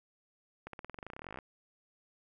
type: accelerating click train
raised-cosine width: 0.5 ms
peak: -28 dBFS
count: 23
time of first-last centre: 0.67-1.388 s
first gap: 63 ms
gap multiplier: 0.93
effects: none